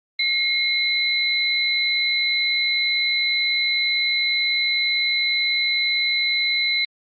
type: tone pair together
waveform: sine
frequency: 2148 / 4019 Hz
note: C7 / B7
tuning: +45 / +30 cents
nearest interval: major seventh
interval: 1085 cents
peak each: -21 dBFS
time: 0.19-6.85 s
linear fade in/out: 5 ms
effects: Opus 24 kbps